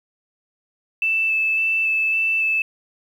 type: tone with vibrato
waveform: sine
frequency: 2637 Hz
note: E7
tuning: in tune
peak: -17 dBFS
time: 1.02-2.62 s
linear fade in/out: 2 ms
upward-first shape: square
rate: 1.8 Hz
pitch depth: 9 cents each way
effects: 8-bit